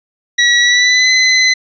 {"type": "tone with pitch glide", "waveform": "25% pulse", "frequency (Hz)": [1926, 2029], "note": ["B6", "B6"], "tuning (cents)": [-44, 46], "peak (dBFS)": -4, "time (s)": [0.38, 1.54], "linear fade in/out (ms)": 10, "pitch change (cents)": 90, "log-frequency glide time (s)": [0.59, 1.11], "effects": ["resampled to 16000 Hz"]}